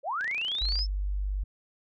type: linear sweep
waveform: sine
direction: up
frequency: 490 to 5360 Hz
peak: -28 dBFS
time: 0.03-0.87 s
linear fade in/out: 50 ms
type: click train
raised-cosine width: 0.2 ms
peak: -26 dBFS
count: 18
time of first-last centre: 0.21-0.79 s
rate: 29.3 Hz
type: tone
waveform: sine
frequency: 49 Hz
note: G1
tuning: in tune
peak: -27 dBFS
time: 0.61-1.44 s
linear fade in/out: 10 ms
effects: none